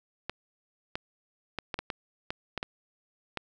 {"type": "clicks", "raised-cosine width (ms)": 0.3, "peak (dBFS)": -16, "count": 10, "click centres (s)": [0.296, 0.955, 1.587, 1.742, 1.79, 1.902, 2.305, 2.577, 2.629, 3.373], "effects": []}